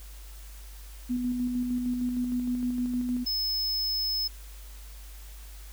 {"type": "tone with tremolo", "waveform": "sine", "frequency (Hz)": 246.9, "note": "B3", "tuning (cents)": 0, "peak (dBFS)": -25, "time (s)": [1.09, 3.25], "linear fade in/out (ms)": 20, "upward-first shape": "square", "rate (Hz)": 6.5, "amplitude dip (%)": 30}
{"type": "tone", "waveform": "square", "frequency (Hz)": 5200, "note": "E8", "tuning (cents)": -24, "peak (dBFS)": -27, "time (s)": [3.26, 4.28], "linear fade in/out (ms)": 10}
{"effects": ["added 50 Hz sine -42 dBFS peak until 5.72 s", "white hiss -52 dBFS RMS until 5.72 s"]}